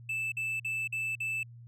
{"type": "tone bursts", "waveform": "triangle", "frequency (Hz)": 2637, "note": "E7", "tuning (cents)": 0, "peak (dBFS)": -29, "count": 5, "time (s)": [0.09, 1.432], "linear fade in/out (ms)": 5, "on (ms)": 230, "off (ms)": 48, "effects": ["added 118 Hz sine -47 dBFS peak until 1.67 s"]}